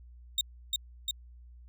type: tone with echo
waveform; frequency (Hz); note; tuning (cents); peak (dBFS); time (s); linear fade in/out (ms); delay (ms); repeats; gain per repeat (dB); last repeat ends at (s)
35% pulse; 3712; A#7; -8; -23; 0.38-0.41; 2; 350; 2; -2; 1.11
effects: added 60 Hz sine -49 dBFS peak until 1.68 s